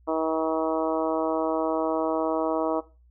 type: harmonic tone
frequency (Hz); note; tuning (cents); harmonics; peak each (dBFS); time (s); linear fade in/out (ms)
159.8; D#3; +47; 2 / 3 / 4 / 5 / 6 / 7 / 8; -28 / -30 / -28 / -35 / -32 / -34 / -39; 0.07-2.81; 20
effects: noise-tail reverb RT60 0.3 s tail -17 dB re dry + added 60 Hz sine -54 dBFS peak until 3.1 s